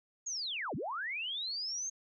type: linear two-way sweep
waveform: sine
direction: down then up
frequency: 6780 to 108.9 to 6490 Hz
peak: -35 dBFS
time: 0.26-1.9 s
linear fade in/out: 10 ms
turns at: 0.75 s
effects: none